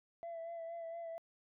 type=tone with vibrato; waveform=sine; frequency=669 Hz; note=E5; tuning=25 cents sharp; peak=-40 dBFS; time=0.23-1.18 s; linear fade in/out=0 ms; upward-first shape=sine; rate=4.3 Hz; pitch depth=28 cents each way; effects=tanh soft clip ceiling -40 dBFS